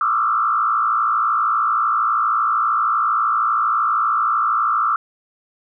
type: tone with frequency modulation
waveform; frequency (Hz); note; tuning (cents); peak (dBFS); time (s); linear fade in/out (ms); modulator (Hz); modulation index
sine; 1256; D#6; +16; -15; 0.01-4.96; 2; 56.4; 2
effects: none